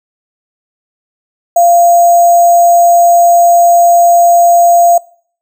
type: tone with sample-and-hold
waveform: sine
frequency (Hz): 690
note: F5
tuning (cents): -21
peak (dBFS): -3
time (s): 1.56-4.98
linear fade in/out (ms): 5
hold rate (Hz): 7350
effects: noise-tail reverb RT60 0.5 s tail -22 dB re dry